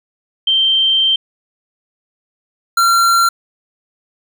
sine / square tone pair in turn, 3136 / 1369.8 Hz, G7 / F6, 0 / -34 cents, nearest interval octave + major second, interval 1434 cents, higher first, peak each -10 dBFS, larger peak neither, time 0.47-1.16 / 2.77-3.29 s, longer first, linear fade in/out 5 ms, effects none

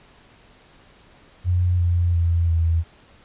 sine tone with pitch steps, 89.3 / 87.01 / 84.78 / 82.6 Hz, F2 / F2 / E2 / E2, +39 / -6 / +49 / +4 cents, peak -16 dBFS, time 1.44-2.84 s, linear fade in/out 50 ms, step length 350 ms, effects pink hiss -52 dBFS RMS until 3.24 s + resampled to 8000 Hz

